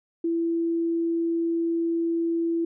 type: tone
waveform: sine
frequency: 334 Hz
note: E4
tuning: 23 cents sharp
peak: -22 dBFS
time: 0.24-2.65 s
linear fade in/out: 5 ms
effects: none